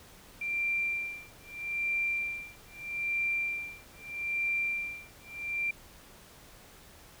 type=tone with tremolo; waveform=sine; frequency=2366 Hz; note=D7; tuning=12 cents sharp; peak=-27 dBFS; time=0.41-5.71 s; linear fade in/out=5 ms; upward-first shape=sine; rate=0.79 Hz; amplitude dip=100%; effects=pink hiss -54 dBFS RMS until 7.2 s